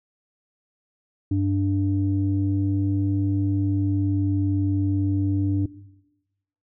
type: tone pair together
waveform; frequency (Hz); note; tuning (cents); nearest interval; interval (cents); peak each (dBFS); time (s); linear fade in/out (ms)
sine; 98.01 / 293.7; G2 / D4; 0 / 0; octave + perfect fifth; 1900; -21 / -22; 1.31-5.66; 5
effects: noise-tail reverb RT60 1.0 s tail -18 dB re dry + tanh soft clip ceiling -12 dBFS